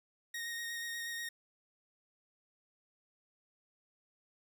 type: tone with vibrato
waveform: sawtooth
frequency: 1864.7 Hz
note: A#6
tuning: in tune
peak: -35 dBFS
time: 0.34-1.29 s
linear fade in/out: 5 ms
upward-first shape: square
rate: 8.3 Hz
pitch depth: 12 cents each way
effects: none